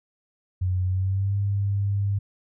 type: tone with pitch glide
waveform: sine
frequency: 91.8 to 100.11 Hz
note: F#2 to G2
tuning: -13 to +37 cents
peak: -21 dBFS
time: 0.61-2.19 s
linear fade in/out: 10 ms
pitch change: +150 cents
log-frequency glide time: 0.85-1.36 s
effects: none